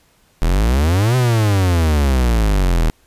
45% pulse exponential two-way sweep, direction up then down, 38.51 to 129.5 to 38.51 Hz, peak -12 dBFS, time 0.42-2.9 s, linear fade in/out 0 ms, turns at 1.16 s, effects pink hiss -56 dBFS RMS until 3.06 s + resampled to 32000 Hz

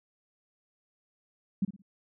sine tone with echo, 196 Hz, G3, in tune, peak -23 dBFS, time 1.62-1.65 s, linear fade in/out 5 ms, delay 57 ms, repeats 3, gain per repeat -11 dB, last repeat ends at 1.821 s, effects none

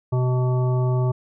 harmonic tone, 126.3 Hz, B2, 39 cents sharp, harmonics 1 / 3 / 5 / 7 / 9, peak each -18 / -28 / -32 / -35 / -37 dBFS, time 0.12-1.12 s, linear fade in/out 10 ms, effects none

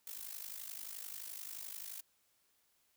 blue noise with amplitude modulation, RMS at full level -43 dBFS, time 0.07-2.01 s, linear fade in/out 2 ms, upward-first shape sine, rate 51.5 Hz, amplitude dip 80%, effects white hiss -75 dBFS RMS until 2.96 s

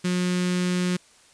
sawtooth tone with notch filter, 180 Hz, F#3, 47 cents flat, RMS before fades -24 dBFS, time 0.04-0.97 s, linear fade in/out 10 ms, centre 740 Hz, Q 0.61, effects white hiss -55 dBFS RMS until 1.33 s + resampled to 22050 Hz

